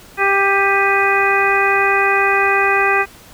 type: harmonic tone with a mistuned harmonic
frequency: 394.4 Hz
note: G4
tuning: 11 cents sharp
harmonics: 1 / 2 / 3 / 4 / 5 / 6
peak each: -19 / -19 / -19 / -19 / -19 / -19 dBFS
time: 0.17-3.06 s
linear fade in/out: 50 ms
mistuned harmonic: 6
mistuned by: +84 cents
effects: pink hiss -42 dBFS RMS until 3.33 s